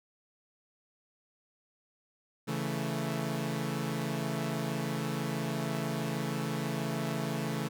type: chord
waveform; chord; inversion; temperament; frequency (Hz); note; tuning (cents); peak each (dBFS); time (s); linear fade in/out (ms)
sawtooth; A major; first; equal; 138.59 / 164.81 / 220; C#3 / E3 / A3; 0 / 0 / 0; -32; 2.47-7.69; 20
effects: none